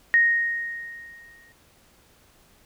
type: tone with exponential decay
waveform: sine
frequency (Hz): 1864.7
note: A#6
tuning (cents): 0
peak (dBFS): -13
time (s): 0.14-1.52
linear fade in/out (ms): 0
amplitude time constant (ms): 300
effects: pink hiss -58 dBFS RMS until 2.65 s